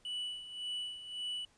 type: tone with tremolo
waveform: triangle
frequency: 2960 Hz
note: F#7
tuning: in tune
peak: -34 dBFS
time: 0.05-1.45 s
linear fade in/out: 2 ms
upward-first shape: sine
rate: 1.8 Hz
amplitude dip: 70%
effects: pink hiss -68 dBFS RMS until 1.57 s + resampled to 22050 Hz

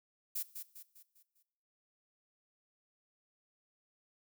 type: noise with echo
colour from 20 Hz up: violet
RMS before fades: -37 dBFS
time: 0.35-0.43 s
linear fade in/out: 10 ms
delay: 200 ms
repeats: 5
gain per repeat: -7 dB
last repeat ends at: 1.43 s
effects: noise-tail reverb RT60 0.8 s tail -18 dB re dry

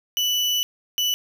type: tone pair in turn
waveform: 35% pulse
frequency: 2971 / 2971 Hz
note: F#7 / F#7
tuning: +6 / +6 cents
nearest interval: unison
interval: 0 cents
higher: neither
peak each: -18 dBFS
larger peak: neither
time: 0.17-0.63 / 0.98-1.14 s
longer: first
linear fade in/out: 0 ms
effects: none

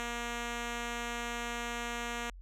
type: tone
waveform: 5% pulse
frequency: 237.3 Hz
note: A#3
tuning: 31 cents sharp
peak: -24 dBFS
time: 0-2.3 s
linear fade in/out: 0 ms
effects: added 45 Hz sine -46 dBFS peak until 2.41 s + low-pass 9000 Hz 12 dB/octave

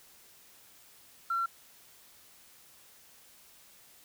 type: tone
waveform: sine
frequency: 1361 Hz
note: F6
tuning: 45 cents flat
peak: -27 dBFS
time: 1.3-1.46 s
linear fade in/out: 5 ms
effects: tanh soft clip ceiling -23 dBFS + white hiss -58 dBFS RMS until 4.04 s

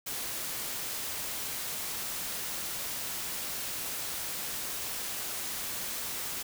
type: noise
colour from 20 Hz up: white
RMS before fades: -36 dBFS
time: 0.06-6.43 s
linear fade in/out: 10 ms
effects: none

